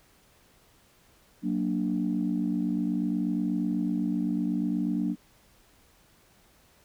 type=chord; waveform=sine; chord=Gb augmented; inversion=none; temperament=equal; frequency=185 / 233.1 / 293.7 Hz; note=Gb3 / Bb3 / D4; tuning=0 / 0 / 0 cents; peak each=-29 dBFS; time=1.42-5.16 s; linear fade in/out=50 ms; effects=tanh soft clip ceiling -17 dBFS + pink hiss -61 dBFS RMS until 6.84 s